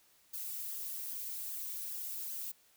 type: noise with flanger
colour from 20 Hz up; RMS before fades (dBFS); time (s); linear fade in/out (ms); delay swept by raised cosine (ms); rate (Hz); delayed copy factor
violet; -41; 0.33-2.52; 10; 0.61 to 2.71; 2.5; +0.55
effects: white hiss -67 dBFS RMS until 2.76 s